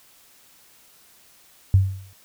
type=tone with exponential decay; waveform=sine; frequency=95.9 Hz; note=G2; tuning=37 cents flat; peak=-9 dBFS; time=1.74-2.13 s; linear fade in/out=0 ms; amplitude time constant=83 ms; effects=white hiss -54 dBFS RMS until 2.24 s